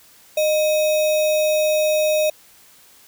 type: tone with sample-and-hold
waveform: sine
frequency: 615 Hz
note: D#5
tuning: 20 cents flat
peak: -15 dBFS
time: 0.37-2.3 s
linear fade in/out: 5 ms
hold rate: 3150 Hz
effects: white hiss -50 dBFS RMS until 3.07 s